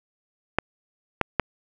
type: clicks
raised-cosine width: 0.5 ms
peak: -4 dBFS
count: 3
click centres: 0.586 / 1.213 / 1.397 s
effects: none